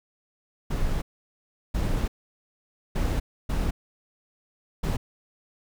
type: noise bursts at uneven times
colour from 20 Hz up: brown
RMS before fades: -25 dBFS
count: 5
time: 0.7-1.02 / 1.74-2.08 / 2.95-3.2 / 3.49-3.71 / 4.83-4.97 s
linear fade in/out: 10 ms
effects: none